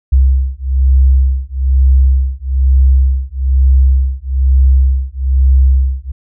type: beating tone pair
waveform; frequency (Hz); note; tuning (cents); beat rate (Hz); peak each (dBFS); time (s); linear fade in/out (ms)
sine; 65.41 / 66.51; C2 / C2; 0 / +29; 1.1; -10; 0.12-6.12; 10
effects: none